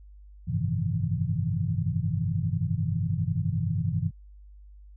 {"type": "tone cluster", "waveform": "sine", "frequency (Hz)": [94.2, 104.8, 127.6, 155.7, 167.7], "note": ["F#2", "G#2", "C3", "D#3", "E3"], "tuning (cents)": [32, 16, -43, 2, 30], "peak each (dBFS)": -31, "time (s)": [0.47, 4.11], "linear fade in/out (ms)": 20, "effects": ["added 50 Hz sine -46 dBFS peak until 4.96 s"]}